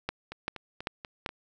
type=two click trains; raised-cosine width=0.3 ms; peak=-23 / -14 dBFS; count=5 / 4; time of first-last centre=0.32-1.291 / 0.09-1.262 s; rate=4.12 / 2.56 Hz; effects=none